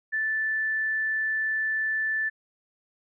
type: tone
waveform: sine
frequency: 1757 Hz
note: A6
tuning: 3 cents flat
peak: -24 dBFS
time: 0.12-2.3 s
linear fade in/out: 20 ms
effects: none